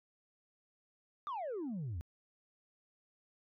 sine exponential sweep, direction down, 1234 to 74.6 Hz, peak -35 dBFS, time 1.27-2.01 s, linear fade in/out 0 ms, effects tanh soft clip ceiling -36 dBFS

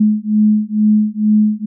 sine beating tone pair, 211.6 / 213.8 Hz, G#3 / A3, +33 / -49 cents, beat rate 2.2 Hz, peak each -13 dBFS, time 0-1.66 s, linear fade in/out 10 ms, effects none

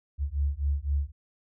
sine beating tone pair, 69.3 / 73.2 Hz, C#2 / D2, 0 / -5 cents, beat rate 3.9 Hz, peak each -28 dBFS, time 0.18-1.12 s, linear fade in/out 50 ms, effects none

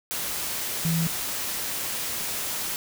sine tone in noise, 164.81 Hz, E3, in tune, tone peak -22 dBFS, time 0.85-1.07 s, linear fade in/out 0 ms, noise white, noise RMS -30 dBFS, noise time 0.11-2.76 s, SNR +5 dB, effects none

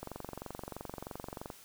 click train, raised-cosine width 1 ms, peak -26 dBFS, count 35, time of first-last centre 0.03-1.502 s, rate 23.1 Hz, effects white hiss -56 dBFS RMS until 1.64 s

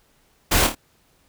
pink noise with echo, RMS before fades -18 dBFS, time 0.51-0.67 s, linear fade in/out 10 ms, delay 27 ms, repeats 3, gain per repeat -6 dB, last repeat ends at 0.751 s, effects pink hiss -61 dBFS RMS until 1.28 s

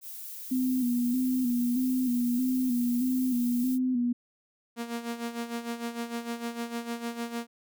violet noise, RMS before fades -41 dBFS, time 0.01-3.79 s, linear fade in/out 50 ms
sine tone with vibrato, 248.7 Hz, B3, 12 cents sharp, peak -24 dBFS, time 0.51-4.13 s, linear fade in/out 10 ms, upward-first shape square, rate 1.6 Hz, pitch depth 47 cents each way
sawtooth tone with tremolo, 234.5 Hz, A#3, 11 cents sharp, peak -26 dBFS, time 4.76-7.47 s, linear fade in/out 50 ms, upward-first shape sine, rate 6.6 Hz, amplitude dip 70%
effects none

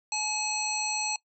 harmonic tone, 853 Hz, G#5, 46 cents sharp, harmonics 1 / 3 / 5 / 7 / 9, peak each -34 / -34 / -34 / -34 / -34 dBFS, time 0.12-1.16 s, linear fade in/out 2 ms, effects noise-tail reverb RT60 0.1 s tail -22 dB re dry

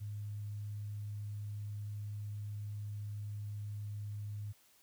sine tone, 103.83 Hz, G#2, in tune, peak -39 dBFS, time 0-4.53 s, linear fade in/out 20 ms, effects white hiss -67 dBFS RMS until 4.82 s

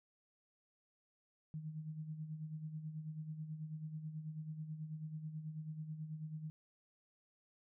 sine tone with tremolo, 155.56 Hz, D#3, in tune, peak -40 dBFS, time 1.54-6.5 s, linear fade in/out 0 ms, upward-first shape sine, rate 9.2 Hz, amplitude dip 60%, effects none

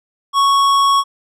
sine tone with tanh clipping, 1108.7 Hz, C#6, in tune, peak -12 dBFS, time 0.33-1.04 s, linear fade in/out 50 ms, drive 15 dB, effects none

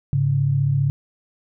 sine tone pair together, 104.66 / 139.7 Hz, G#2 / C#3, +14 / +14 cents, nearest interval perfect fourth, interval 500 cents, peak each -23 / -17 dBFS, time 0.13-0.9 s, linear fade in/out 0 ms, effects none

